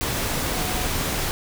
sine tone in noise, 733 Hz, F#5, 16 cents flat, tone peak -34 dBFS, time 0.54-0.87 s, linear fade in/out 0 ms, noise pink, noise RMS -25 dBFS, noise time 0.01-1.31 s, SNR -12 dB, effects none

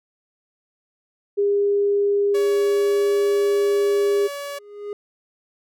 sine tone, 404.7 Hz, G#4, 45 cents flat, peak -16 dBFS, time 1.37-4.28 s, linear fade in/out 20 ms
sawtooth tone with pitch glide, 564 to 568.6 Hz, C#5 to C#5, +30 to +44 cents, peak -25 dBFS, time 2.34-4.59 s, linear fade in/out 10 ms, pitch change +14 cents, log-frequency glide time 2.59-3.13 s
triangle tone with exponential growth, 411.4 Hz, G#4, 16 cents flat, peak -23 dBFS, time 4.28-4.93 s, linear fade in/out 1 ms, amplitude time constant 140 ms
effects none

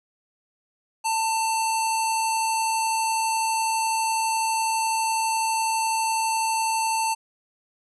square tone with low-pass filter, 894 Hz, A5, 27 cents sharp, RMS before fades -24 dBFS, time 1.04-7.15 s, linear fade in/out 20 ms, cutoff 9200 Hz, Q 3.2, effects none

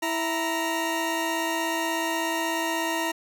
20% pulse tone pair together, 329.6 / 932.3 Hz, E4 / A#5, 0 / 0 cents, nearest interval octave + tritone, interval 1800 cents, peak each -23 dBFS, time 0.02-3.12 s, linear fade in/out 10 ms, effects none

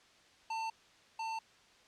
square tone pair in turn, 895 / 895 Hz, A5 / A5, +29 / +29 cents, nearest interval unison, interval 0 cents, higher neither, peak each -36 / -37 dBFS, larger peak first, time 0.5-0.7 / 1.19-1.39 s, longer neither, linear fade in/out 5 ms, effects white hiss -63 dBFS RMS until 1.87 s + low-pass 5000 Hz 12 dB/octave

